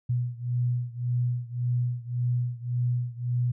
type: beating tone pair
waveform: sine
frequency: 121.7 / 123.5 Hz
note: B2 / B2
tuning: -25 / 0 cents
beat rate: 1.8 Hz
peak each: -27 / -29 dBFS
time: 0.09-3.52 s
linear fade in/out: 10 ms
effects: none